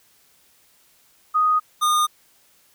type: tone pair in turn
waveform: sine / square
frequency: 1244.5 / 1220.3 Hz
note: D#6 / D#6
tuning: 0 / -34 cents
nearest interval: unison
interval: 34 cents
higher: first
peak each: -15 / -17 dBFS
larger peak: first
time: 1.34-1.6 / 1.81-2.07 s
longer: neither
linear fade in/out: 20 ms
effects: white hiss -58 dBFS RMS until 2.74 s